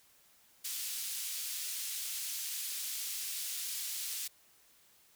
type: band-pass noise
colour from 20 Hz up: white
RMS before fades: -39 dBFS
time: 0.64-4.28 s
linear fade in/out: 10 ms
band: 3000 to 15000 Hz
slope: 12 dB/octave
effects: white hiss -65 dBFS RMS until 5.15 s